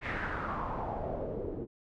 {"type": "noise with low-pass filter sweep", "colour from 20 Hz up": "pink", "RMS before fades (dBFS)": -36, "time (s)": [0.01, 1.67], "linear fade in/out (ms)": 50, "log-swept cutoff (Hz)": [2100, 350], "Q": 3.7, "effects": []}